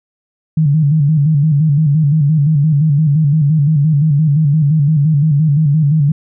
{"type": "tone with vibrato", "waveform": "sine", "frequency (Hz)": 149.8, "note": "D3", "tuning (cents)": 35, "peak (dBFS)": -8, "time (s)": [0.57, 6.12], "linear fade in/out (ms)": 5, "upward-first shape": "square", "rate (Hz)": 5.8, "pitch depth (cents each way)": 90, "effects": []}